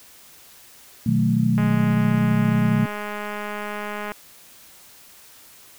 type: chord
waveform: sine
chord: B dominant seventh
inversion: none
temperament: equal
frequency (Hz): 123.47 / 155.56 / 185 / 220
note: B2 / D#3 / F#3 / A3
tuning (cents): 0 / 0 / 0 / 0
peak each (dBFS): -22 / -24 / -23 / -20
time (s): 1.06-2.86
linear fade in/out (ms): 5
type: click train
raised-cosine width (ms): 0.5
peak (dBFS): -16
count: 529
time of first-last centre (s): 1.58-4.118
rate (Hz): 208
effects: white hiss -48 dBFS RMS until 5.78 s